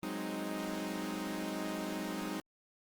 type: chord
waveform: sawtooth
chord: Ab dominant seventh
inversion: third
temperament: equal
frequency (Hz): 185 / 207.7 / 261.6 / 311.1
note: Gb3 / Ab3 / C4 / Eb4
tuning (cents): 0 / 0 / 0 / 0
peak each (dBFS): -39 / -38 / -40 / -36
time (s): 0.03-2.4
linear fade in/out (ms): 0
effects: Opus 32 kbps